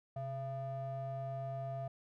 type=ring-modulated tone; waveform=triangle; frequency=273.2 Hz; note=C#4; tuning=25 cents flat; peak=-33 dBFS; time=0.16-1.88 s; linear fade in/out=5 ms; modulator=404 Hz; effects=none